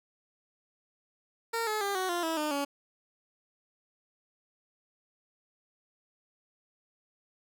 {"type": "tone with pitch steps", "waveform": "15% pulse", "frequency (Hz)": [459.3, 428.5, 399.8, 373.1, 348.1, 324.8, 303, 282.7], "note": ["A#4", "A4", "G4", "F#4", "F4", "E4", "D#4", "C#4"], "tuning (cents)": [-26, -46, 34, 14, -6, -26, -46, 34], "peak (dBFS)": -23, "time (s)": [1.53, 2.65], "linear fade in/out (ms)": 10, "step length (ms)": 140, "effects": []}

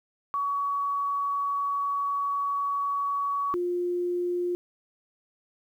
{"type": "tone pair in turn", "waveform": "sine", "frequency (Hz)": [1128, 353.6], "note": ["C#6", "F4"], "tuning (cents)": [30, 22], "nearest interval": "octave + minor sixth", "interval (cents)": 2008, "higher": "first", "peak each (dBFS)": -25, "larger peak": "neither", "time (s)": [[0.34, 3.54], [3.54, 4.55]], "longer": "first", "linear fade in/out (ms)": 0, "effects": ["10-bit"]}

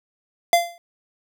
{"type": "tone with exponential decay", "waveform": "square", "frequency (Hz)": 689, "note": "F5", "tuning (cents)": -24, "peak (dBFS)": -10, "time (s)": [0.53, 0.78], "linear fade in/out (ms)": 1, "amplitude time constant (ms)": 54, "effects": []}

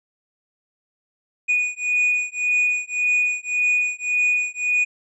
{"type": "beating tone pair", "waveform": "triangle", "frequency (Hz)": [2466, 2467.8], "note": ["D#7", "D#7"], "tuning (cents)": [-16, -15], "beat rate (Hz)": 1.8, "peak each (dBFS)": -20, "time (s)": [1.48, 4.85], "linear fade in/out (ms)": 20, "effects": ["resampled to 24000 Hz"]}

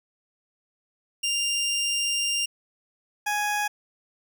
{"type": "tone pair in turn", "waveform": "20% pulse", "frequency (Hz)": [2794, 832.1], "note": ["F7", "G#5"], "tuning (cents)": [0, 3], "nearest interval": "octave + major sixth", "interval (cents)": 2097, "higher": "first", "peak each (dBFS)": -19, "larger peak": "neither", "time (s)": [[1.23, 2.46], [3.26, 3.68]], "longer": "first", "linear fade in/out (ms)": 10, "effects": []}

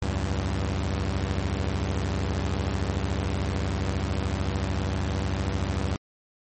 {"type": "tone cluster", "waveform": "sawtooth", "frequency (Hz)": [69.3, 83.2, 96.4], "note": ["C#2", "E2", "G2"], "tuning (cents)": [0, 17, -28], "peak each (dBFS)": [-25, -29, -24], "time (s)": [0.02, 5.96], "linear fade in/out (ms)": 0, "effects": ["MP3 32 kbps"]}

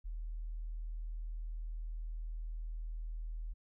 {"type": "tone", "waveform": "sine", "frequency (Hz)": 40.02, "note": "D#1", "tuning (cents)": 50, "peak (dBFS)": -38, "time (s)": [0.04, 3.54], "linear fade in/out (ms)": 20, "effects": []}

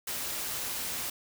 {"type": "noise with amplitude modulation", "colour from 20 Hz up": "white", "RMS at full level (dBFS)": -33, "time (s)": [0.07, 1.1], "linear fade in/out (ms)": 5, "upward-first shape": "sine", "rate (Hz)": 213, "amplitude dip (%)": 40, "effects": []}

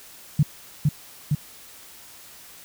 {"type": "tone with echo", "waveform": "sine", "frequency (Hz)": 148.6, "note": "D3", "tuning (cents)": 21, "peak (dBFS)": -13, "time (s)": [0.39, 0.43], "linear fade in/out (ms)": 5, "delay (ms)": 460, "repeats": 2, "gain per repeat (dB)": -2, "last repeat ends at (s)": 1.35, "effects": ["white hiss -46 dBFS RMS until 2.64 s"]}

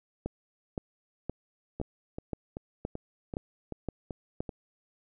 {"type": "two click trains", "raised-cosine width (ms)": 2, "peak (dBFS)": [-19, -23], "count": [9, 8], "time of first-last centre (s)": [[0.26, 4.405], [1.8, 4.492]], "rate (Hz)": [1.93, 2.6], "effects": []}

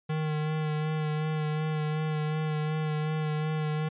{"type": "tone with vibrato", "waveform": "square", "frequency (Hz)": 154.2, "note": "D#3", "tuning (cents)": -15, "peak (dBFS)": -28, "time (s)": [0.09, 3.89], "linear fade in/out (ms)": 10, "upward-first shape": "sine", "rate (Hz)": 2.7, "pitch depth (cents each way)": 22, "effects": ["resampled to 8000 Hz"]}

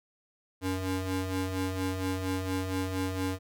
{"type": "ring-modulated tone", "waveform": "30% pulse", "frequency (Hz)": 187.5, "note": "F#3", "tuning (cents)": 23, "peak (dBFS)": -24, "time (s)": [0.61, 3.39], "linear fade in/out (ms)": 50, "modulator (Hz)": 95.9, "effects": []}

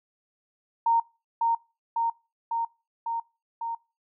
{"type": "tone with echo", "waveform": "sine", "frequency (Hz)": 923, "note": "A#5", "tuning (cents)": -17, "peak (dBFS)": -19, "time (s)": [0.86, 1], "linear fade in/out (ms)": 5, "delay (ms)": 550, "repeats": 5, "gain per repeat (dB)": -2, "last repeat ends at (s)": 3.75, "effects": ["noise-tail reverb RT60 0.3 s tail -23 dB re dry"]}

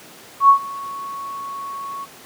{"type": "tone with ADSR envelope", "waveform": "sine", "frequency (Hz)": 1108.7, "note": "C#6", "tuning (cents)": 0, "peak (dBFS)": -5, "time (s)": [0.4, 2.06], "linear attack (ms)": 90, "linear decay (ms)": 94, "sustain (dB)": -22, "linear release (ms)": 30, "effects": ["pink hiss -42 dBFS RMS until 2.25 s", "high-pass 200 Hz 12 dB/octave"]}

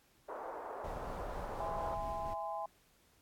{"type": "band-pass noise", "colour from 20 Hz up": "pink", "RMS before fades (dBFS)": -44, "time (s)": [0.28, 1.95], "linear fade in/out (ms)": 10, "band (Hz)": [460, 1100], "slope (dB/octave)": 24}
{"type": "noise with tremolo", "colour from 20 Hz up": "brown", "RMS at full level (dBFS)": -44, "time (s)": [0.84, 2.34], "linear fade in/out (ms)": 5, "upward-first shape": "sine", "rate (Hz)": 4.2, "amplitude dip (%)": 25}
{"type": "chord", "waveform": "sine", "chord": "E augmented", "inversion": "none", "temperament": "just", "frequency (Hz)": [659.3, 824.1, 1030.1], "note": ["E5", "G#5", "B#5"], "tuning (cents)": [0, -14, -27], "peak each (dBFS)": [-42, -40, -43], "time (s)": [1.6, 2.66], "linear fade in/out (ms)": 5}
{"effects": ["pink hiss -69 dBFS RMS until 3.21 s", "AAC 64 kbps"]}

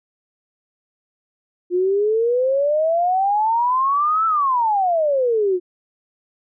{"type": "exponential two-way sweep", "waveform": "sine", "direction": "up then down", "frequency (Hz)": [350, 1336, 350], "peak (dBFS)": -15, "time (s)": [1.7, 5.6], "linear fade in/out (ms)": 50, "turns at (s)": 4.26, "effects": []}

